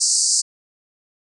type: band-pass noise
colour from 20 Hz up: white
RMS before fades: -18 dBFS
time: 0-0.42 s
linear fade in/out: 20 ms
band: 4500 to 9000 Hz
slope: 96 dB/octave
effects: none